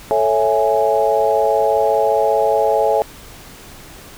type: chord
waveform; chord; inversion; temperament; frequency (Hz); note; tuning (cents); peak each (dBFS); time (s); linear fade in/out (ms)
sine; A major seventh; none; equal; 440 / 554.4 / 659.3 / 830.6; A4 / C#5 / E5 / G#5; 0 / 0 / 0 / 0; -18; 0.11-3.02; 0
effects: pink hiss -39 dBFS RMS until 4.17 s